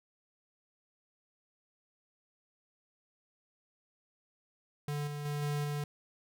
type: tone with level steps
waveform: square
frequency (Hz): 146.4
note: D3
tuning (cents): -5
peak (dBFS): -34 / -38 / -34 / -32 / -34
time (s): 4.88-5.84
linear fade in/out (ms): 2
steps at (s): 5.07 / 5.25 / 5.42 / 5.64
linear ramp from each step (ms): 5
effects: none